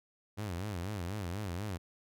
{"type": "tone with vibrato", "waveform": "sawtooth", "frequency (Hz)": 95.4, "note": "G2", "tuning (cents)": -47, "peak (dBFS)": -32, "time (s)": [0.37, 1.78], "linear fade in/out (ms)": 20, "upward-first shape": "sine", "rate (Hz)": 4.1, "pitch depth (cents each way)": 210, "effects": []}